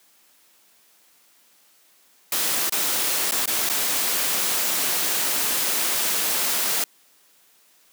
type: noise with dropouts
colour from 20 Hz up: white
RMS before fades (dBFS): -23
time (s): 2.32-6.84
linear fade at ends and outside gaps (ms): 2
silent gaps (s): 2.696-2.722 / 3.311-3.32 / 3.458-3.476 / 3.691-3.697
effects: white hiss -58 dBFS RMS until 7.92 s + high-pass 200 Hz 12 dB/octave